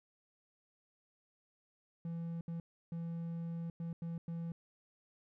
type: tone bursts at uneven times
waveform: triangle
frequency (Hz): 167.5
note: E3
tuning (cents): +28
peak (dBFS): -36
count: 6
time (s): 2.05-2.41 / 2.48-2.6 / 2.92-3.7 / 3.8-3.93 / 4.02-4.18 / 4.28-4.52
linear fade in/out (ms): 2
effects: none